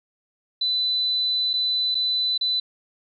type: tone with dropouts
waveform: sine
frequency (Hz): 4000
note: B7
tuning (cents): +21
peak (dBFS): -20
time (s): 0.61-2.6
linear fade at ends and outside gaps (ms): 5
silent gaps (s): 1.533-1.537 / 1.946-1.951 / 2.378-2.41
effects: none